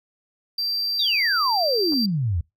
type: tone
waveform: triangle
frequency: 4699 Hz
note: D8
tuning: in tune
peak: -21 dBFS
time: 0.58-2.06 s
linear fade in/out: 5 ms
type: exponential sweep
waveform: sine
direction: down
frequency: 3951 to 77 Hz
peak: -20 dBFS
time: 0.99-2.41 s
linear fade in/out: 5 ms
type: clicks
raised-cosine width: 1 ms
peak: -26 dBFS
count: 2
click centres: 1.923 / 1.935 s
effects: noise-tail reverb RT60 0.2 s tail -24 dB re dry